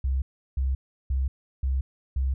sine tone bursts, 66.1 Hz, C2, 18 cents sharp, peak -22 dBFS, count 5, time 0.04-2.34 s, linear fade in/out 5 ms, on 180 ms, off 350 ms, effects none

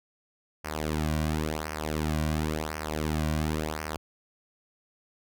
sawtooth tone with flanger, 77.3 Hz, D#2, 11 cents flat, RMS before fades -30 dBFS, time 0.64-3.97 s, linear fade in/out 10 ms, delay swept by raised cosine 0.26 to 2.36 ms, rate 0.94 Hz, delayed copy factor -0.8, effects none

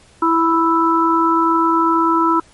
harmonic tone, 329.6 Hz, E4, in tune, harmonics 1 / 3 / 4, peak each -16 / -16 / -16 dBFS, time 0.22-2.4 s, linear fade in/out 5 ms, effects pink hiss -49 dBFS RMS until 2.53 s + MP3 48 kbps

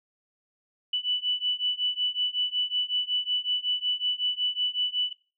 sine beating tone pair, 2970 / 2975.4 Hz, F#7 / F#7, +6 / +9 cents, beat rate 5.4 Hz, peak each -29 dBFS, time 0.93-5.13 s, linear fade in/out 5 ms, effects noise-tail reverb RT60 0.3 s tail -17 dB re dry

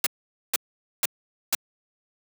white noise bursts, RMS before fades -22 dBFS, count 4, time 0.04-1.55 s, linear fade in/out 2 ms, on 25 ms, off 470 ms, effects high-pass 200 Hz 12 dB/octave

